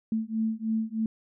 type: beating tone pair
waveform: sine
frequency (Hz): 220 / 223.2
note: A3 / A3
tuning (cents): 0 / +25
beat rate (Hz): 3.2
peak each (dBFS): -29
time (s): 0.12-1.06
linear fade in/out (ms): 2
effects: none